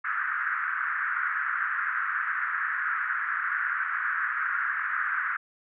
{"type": "band-pass noise", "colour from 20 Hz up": "white", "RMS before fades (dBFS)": -29, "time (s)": [0.04, 5.37], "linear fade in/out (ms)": 10, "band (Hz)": [1300, 1700], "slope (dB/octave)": 48, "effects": []}